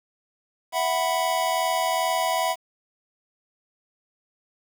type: chord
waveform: square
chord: E suspended second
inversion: none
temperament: just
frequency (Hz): 659.3 / 741.7 / 988.9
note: E5 / F#5 / B5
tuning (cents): 0 / +4 / +2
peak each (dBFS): -27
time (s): 0.72-2.56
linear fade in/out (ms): 50
effects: 8-bit